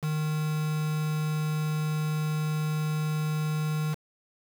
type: tone with quantisation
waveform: triangle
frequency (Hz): 153.9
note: D#3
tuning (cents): -19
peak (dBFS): -24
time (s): 0.02-3.95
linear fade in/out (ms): 20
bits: 6
effects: none